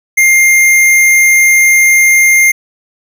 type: tone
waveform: square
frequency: 2112 Hz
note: C7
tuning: 16 cents sharp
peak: -5 dBFS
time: 0.17-2.52 s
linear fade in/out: 10 ms
effects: none